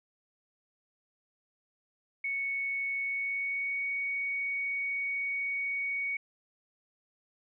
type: tone with pitch glide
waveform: sine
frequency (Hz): 2217 to 2236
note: C#7 to C#7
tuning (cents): 0 to +14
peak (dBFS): -30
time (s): 2.24-6.17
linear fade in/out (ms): 5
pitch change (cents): +14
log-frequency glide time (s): 2.99-3.85
effects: none